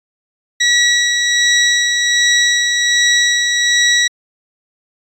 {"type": "tone with tremolo", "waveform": "20% pulse", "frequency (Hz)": 1928, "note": "B6", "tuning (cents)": -42, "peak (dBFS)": -4, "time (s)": [0.6, 4.08], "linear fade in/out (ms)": 10, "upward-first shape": "sine", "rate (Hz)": 1.3, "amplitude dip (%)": 35, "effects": ["resampled to 24000 Hz"]}